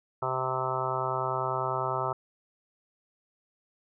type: harmonic tone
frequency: 130 Hz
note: C3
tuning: 11 cents flat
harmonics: 1 / 3 / 4 / 5 / 6 / 7 / 8 / 9 / 10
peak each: -37 / -36 / -39 / -35 / -38 / -34 / -37 / -37 / -34 dBFS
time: 0.22-2.13 s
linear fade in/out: 5 ms
effects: none